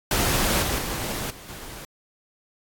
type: noise with level steps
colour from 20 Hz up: pink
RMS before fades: -22 / -26 / -30 / -43 / -39 dBFS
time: 0.11-1.85 s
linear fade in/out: 2 ms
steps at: 0.62 / 0.78 / 1.3 / 1.48 s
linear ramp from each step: 5 ms
effects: AAC 64 kbps